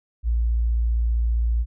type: tone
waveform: sine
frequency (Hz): 57.6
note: A#1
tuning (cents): -20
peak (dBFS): -18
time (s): 0.23-1.66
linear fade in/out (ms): 50
effects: none